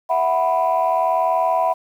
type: chord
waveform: sine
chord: E suspended second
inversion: none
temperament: equal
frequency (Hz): 659.3 / 740 / 987.8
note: E5 / F#5 / B5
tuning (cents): 0 / 0 / 0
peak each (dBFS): -19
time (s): 0.09-1.74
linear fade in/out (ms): 20
effects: tanh soft clip ceiling -9 dBFS + 8-bit